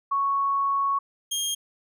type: tone pair in turn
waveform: sine / 20% pulse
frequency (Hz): 1108.7 / 3228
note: C#6 / G#7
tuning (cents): 0 / -50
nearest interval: octave + perfect fifth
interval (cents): 1850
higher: second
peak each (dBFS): -21 / -20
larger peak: second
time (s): 0.11-0.99 / 1.31-1.55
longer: first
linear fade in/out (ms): 10
effects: none